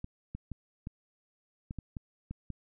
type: clicks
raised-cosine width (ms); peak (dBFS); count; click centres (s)
5; -26; 9; 0.044 / 0.35 / 0.517 / 0.871 / 1.709 / 1.787 / 1.968 / 2.31 / 2.503
effects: none